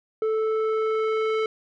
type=tone with low-pass filter sweep; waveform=square; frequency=438.5 Hz; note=A4; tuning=6 cents flat; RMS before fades=-24 dBFS; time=0.22-1.46 s; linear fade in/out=2 ms; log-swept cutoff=890 to 2600 Hz; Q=1.1; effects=none